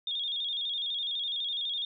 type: tone with vibrato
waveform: sine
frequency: 3469 Hz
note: A7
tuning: 25 cents flat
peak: -30 dBFS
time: 0.07-1.85 s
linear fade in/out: 2 ms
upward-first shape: square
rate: 12 Hz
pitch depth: 74 cents each way
effects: none